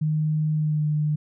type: tone with pitch glide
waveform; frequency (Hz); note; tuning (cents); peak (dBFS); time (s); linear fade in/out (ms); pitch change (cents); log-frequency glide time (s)
sine; 154.2 to 151.03; D#3 to D3; -15 to +49; -20; 0.01-1.16; 10; -36; 0.54-0.86
effects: none